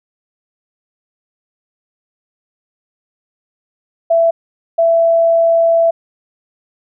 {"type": "tone bursts at uneven times", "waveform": "sine", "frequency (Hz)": 666, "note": "E5", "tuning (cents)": 18, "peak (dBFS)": -8, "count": 2, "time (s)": [[4.1, 4.31], [4.78, 5.91]], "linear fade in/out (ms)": 10, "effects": []}